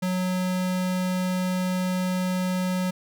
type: tone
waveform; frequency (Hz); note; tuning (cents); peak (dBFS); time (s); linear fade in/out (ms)
square; 183.6; F#3; -13; -24; 0.02-2.91; 10
effects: none